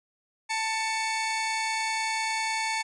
sawtooth tone pair together, 886 / 2230 Hz, A5 / C#7, +12 / +10 cents, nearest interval octave + major third, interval 1598 cents, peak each -25 / -27 dBFS, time 0.49-2.83 s, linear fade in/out 20 ms, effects resampled to 22050 Hz

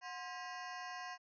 25% pulse ring-modulated tone, 889 Hz, A5, 18 cents sharp, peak -37 dBFS, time 0.01-1.18 s, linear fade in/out 50 ms, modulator 160 Hz, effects resampled to 16000 Hz

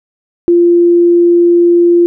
sine tone, 345.8 Hz, F4, 17 cents flat, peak -4 dBFS, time 0.48-2.06 s, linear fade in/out 0 ms, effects none

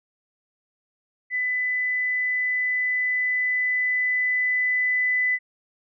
sine tone with level ramp, 2000 Hz, B6, 21 cents sharp, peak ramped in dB -22 to -19 dBFS, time 1.3-5.39 s, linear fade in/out 50 ms, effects none

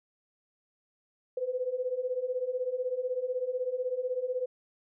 sine beating tone pair, 493.9 / 509.9 Hz, B4 / C5, 0 / -45 cents, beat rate 16 Hz, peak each -34 / -31 dBFS, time 1.37-4.46 s, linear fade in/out 5 ms, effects none

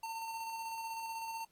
square tone with tremolo, 905 Hz, A5, 48 cents sharp, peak -39 dBFS, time 0.03-1.45 s, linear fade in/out 5 ms, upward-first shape square, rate 16 Hz, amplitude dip 25%, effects pink hiss -74 dBFS RMS until 1.51 s + AAC 64 kbps

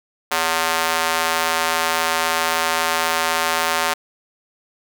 square tone with high-pass filter, 81.9 Hz, E2, 11 cents flat, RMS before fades -20 dBFS, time 0.31-3.94 s, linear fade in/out 10 ms, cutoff 900 Hz, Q 1, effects none

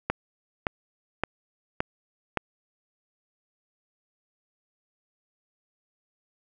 click train, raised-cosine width 0.5 ms, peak -9 dBFS, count 5, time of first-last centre 0.1-2.373 s, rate 1.76 Hz, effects none

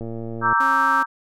click train, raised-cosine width 2 ms, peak -19 dBFS, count 60, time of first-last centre 0.01-0.528 s, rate 114 Hz
sine chord, E half-diminished seventh, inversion second, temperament equal with one note detuned, 932.3 / 1160.5 / 1318.5 / 1568 Hz, Bb5 / D6 / E6 / G6, 0 / -21 / 0 / 0 cents, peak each -21 dBFS, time 0.41-1.06 s, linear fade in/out 50 ms
sawtooth tone, 271.4 Hz, C#4, 36 cents flat, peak -26 dBFS, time 0.6-1.03 s, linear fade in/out 5 ms
effects none

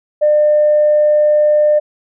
sine tone, 600 Hz, D5, 37 cents sharp, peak -7 dBFS, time 0.21-1.8 s, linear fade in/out 20 ms, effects tanh soft clip ceiling -3 dBFS

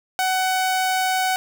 sawtooth tone, 749 Hz, F#5, 21 cents sharp, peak -15 dBFS, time 0.19-1.36 s, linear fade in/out 0 ms, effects none

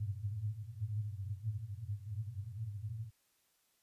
pink band-pass noise, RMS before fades -41 dBFS, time 0-3.11 s, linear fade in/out 5 ms, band 100 to 110 Hz, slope 96 dB/octave, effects white hiss -75 dBFS RMS until 3.82 s + resampled to 32000 Hz

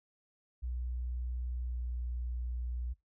sine tone with pitch glide, 61.3 to 60.63 Hz, B1 to B1, -12 to -31 cents, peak -34 dBFS, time 0.62-2.94 s, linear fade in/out 20 ms, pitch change -19 cents, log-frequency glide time 1.66-1.8 s, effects noise-tail reverb RT60 0.2 s tail -23 dB re dry

